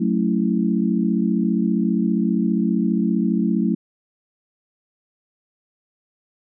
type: chord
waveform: sine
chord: F# minor seventh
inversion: none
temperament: equal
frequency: 185 / 220 / 277.2 / 329.6 Hz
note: F#3 / A3 / C#4 / E4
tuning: 0 / 0 / 0 / 0 cents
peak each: -21 / -20 / -26 / -25 dBFS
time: 0-3.75 s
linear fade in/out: 10 ms
effects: none